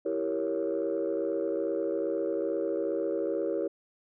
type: chord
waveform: sine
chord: E diminished seventh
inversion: none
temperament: equal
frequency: 329.6 / 392 / 466.2 / 554.4 Hz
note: E4 / G4 / Bb4 / Db5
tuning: 0 / 0 / 0 / 0 cents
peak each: -32 dBFS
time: 0.05-3.68 s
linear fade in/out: 10 ms
effects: tanh soft clip ceiling -21 dBFS